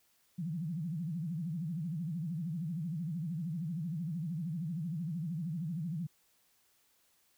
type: tone with vibrato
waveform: sine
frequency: 164.81 Hz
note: E3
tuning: in tune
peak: -34 dBFS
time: 0.38-6.07 s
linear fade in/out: 10 ms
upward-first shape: sine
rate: 13 Hz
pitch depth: 190 cents each way
effects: white hiss -71 dBFS RMS until 7.37 s